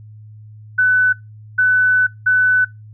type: tone bursts at uneven times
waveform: sine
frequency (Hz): 1500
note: F#6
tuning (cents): +23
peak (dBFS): -10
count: 3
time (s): 0.78-1.13 / 1.58-2.07 / 2.26-2.65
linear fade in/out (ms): 10
effects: noise-tail reverb RT60 0.2 s tail -23 dB re dry + added 107 Hz sine -36 dBFS peak until 2.93 s